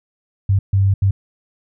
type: tone bursts at uneven times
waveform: sine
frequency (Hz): 97.8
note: G2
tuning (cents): -4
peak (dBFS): -11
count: 3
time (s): 0.49-0.59 / 0.73-0.94 / 1.02-1.11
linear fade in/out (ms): 5
effects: none